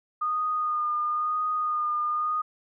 sine tone with vibrato, 1226 Hz, D#6, 26 cents flat, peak -24 dBFS, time 0.21-2.42 s, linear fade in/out 10 ms, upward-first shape sine, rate 0.99 Hz, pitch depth 22 cents each way, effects none

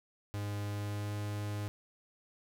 45% pulse tone with pitch glide, 102.7 to 103.71 Hz, G#2 to G#2, -19 to -2 cents, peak -35 dBFS, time 0.34-1.68 s, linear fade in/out 0 ms, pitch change +17 cents, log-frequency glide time 0.66-1.13 s, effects none

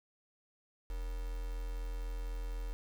sine tone with quantisation, 42 Hz, E1, 33 cents sharp, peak -36 dBFS, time 0.9-2.73 s, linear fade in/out 0 ms, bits 8, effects none

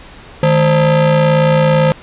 square ring-modulated tone, 184 Hz, F#3, 9 cents flat, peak -6 dBFS, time 0.43-1.92 s, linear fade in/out 0 ms, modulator 339 Hz, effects pink hiss -37 dBFS RMS until 2.02 s + resampled to 8000 Hz

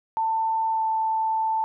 sine tone with pitch glide, 892 to 884.8 Hz, A5 to A5, +23 to +9 cents, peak -21 dBFS, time 0.17-1.64 s, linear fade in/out 0 ms, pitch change -14 cents, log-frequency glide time 0.71-0.83 s, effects none

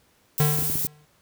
violet noise, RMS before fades -26 dBFS, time 0.38-0.87 s, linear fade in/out 0 ms
square tone with exponential decay, 150 Hz, D3, 37 cents sharp, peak -17 dBFS, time 0.4-1.05 s, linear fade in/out 0 ms, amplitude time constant 140 ms
clicks, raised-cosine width 3 ms, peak -19 dBFS, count 5, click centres 0.587 / 0.624 / 0.699 / 0.755 / 0.849 s
effects pink hiss -62 dBFS RMS until 1.21 s + high-pass 60 Hz 12 dB/octave

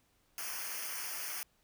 white noise with comb filter, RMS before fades -40 dBFS, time 0.38-1.43 s, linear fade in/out 0 ms, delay 0.26 ms, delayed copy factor -0.95, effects pink hiss -72 dBFS RMS until 1.63 s

